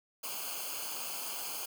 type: noise with comb filter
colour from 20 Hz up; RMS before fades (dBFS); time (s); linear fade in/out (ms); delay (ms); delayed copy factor
white; -39; 0.23-1.66; 10; 0.53; -0.85
effects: none